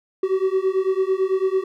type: beating tone pair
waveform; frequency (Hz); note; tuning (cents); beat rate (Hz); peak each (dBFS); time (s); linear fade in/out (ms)
triangle; 375.6 / 384.6; F#4 / G4; +26 / -33; 9; -19; 0.23-1.64; 5
effects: none